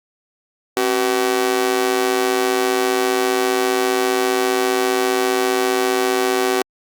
sawtooth tone with amplitude modulation, 380 Hz, F#4, 46 cents sharp, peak -8 dBFS, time 0.77-6.62 s, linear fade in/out 0 ms, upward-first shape sine, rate 115 Hz, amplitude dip 90%, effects Opus 48 kbps

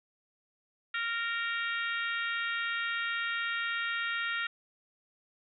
harmonic tone, 463.8 Hz, A#4, 9 cents flat, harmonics 3 / 4 / 5 / 6 / 7 / 8, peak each -34 / -35 / -40 / -41 / -43 / -44 dBFS, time 0.94-4.47 s, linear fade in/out 5 ms, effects none

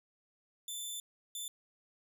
15% pulse tone bursts at uneven times, 3532 Hz, A7, 6 cents sharp, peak -32 dBFS, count 2, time 0.68-1 / 1.35-1.48 s, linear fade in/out 2 ms, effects none

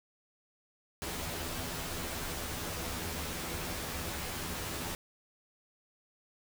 pink noise with comb filter, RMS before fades -38 dBFS, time 1.02-4.95 s, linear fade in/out 0 ms, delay 12 ms, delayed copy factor +0.75, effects none

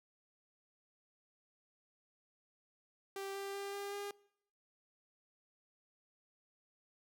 sawtooth tone with pitch steps, 392 / 395.2 / 398.4 / 401.6 / 404.9 Hz, G4 / G4 / G4 / G4 / G#4, 0 / +14 / +28 / +42 / -44 cents, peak -37 dBFS, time 3.16-4.11 s, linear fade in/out 2 ms, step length 190 ms, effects noise-tail reverb RT60 0.7 s tail -23 dB re dry

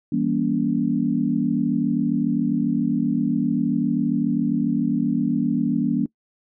sine chord, E diminished seventh, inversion none, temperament just, 164.81 / 197.78 / 237.3 / 284.8 Hz, E3 / G3 / Bb3 / Db4, 0 / +16 / +31 / +47 cents, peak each -27 / -26 / -22 / -23 dBFS, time 0.12-6.06 s, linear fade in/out 5 ms, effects noise-tail reverb RT60 0.1 s tail -22 dB re dry

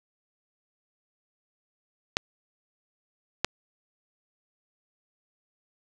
clicks, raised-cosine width 0.2 ms, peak -5 dBFS, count 2, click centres 2.169 / 3.446 s, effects none

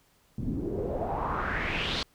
pink noise with low-pass filter sweep, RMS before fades -31 dBFS, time 0.38-2.03 s, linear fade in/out 2 ms, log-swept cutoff 200 to 4300 Hz, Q 4, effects pink hiss -65 dBFS RMS until 2.14 s

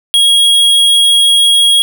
square tone, 3298 Hz, G#7, 13 cents flat, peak -6 dBFS, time 0.14-1.82 s, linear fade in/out 0 ms, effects none

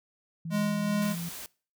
sine tone with pitch glide, 164 to 169.78 Hz, E3 to F3, -9 to -49 cents, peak -33 dBFS, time 0.45-1.29 s, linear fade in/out 5 ms, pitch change +60 cents, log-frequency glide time 0.71-0.94 s
square tone with tremolo, 207.7 Hz, G#3, in tune, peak -26 dBFS, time 0.5-1.16 s, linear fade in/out 50 ms, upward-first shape sine, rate 2.6 Hz, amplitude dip 30%
white noise, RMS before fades -41 dBFS, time 1.02-1.46 s, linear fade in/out 0 ms
effects noise-tail reverb RT60 0.4 s tail -23 dB re dry

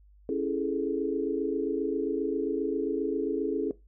sine chord, A major seventh, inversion first, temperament just, 275 / 330 / 412.5 / 440 Hz, C#4 / E4 / G#4 / A4, -14 / +2 / -12 / 0 cents, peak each -32 dBFS, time 0.29-3.71 s, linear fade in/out 2 ms, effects noise-tail reverb RT60 0.2 s tail -17 dB re dry + added 50 Hz sine -54 dBFS peak until 3.87 s

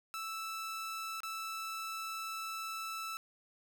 sawtooth tone with dropouts, 1318.5 Hz, E6, in tune, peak -35 dBFS, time 0.14-3.17 s, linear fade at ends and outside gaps 0 ms, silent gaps 1.204-1.233 s, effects none

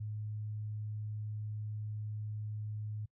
sine tone, 106.4 Hz, G#2, 42 cents sharp, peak -37 dBFS, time 0-3.06 s, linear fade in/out 10 ms, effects noise-tail reverb RT60 0.1 s tail -26 dB re dry

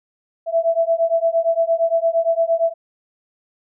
sine beating tone pair, 659.3 / 668 Hz, E5 / E5, 0 / +23 cents, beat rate 8.7 Hz, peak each -18 dBFS, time 0.46-2.74 s, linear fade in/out 50 ms, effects none

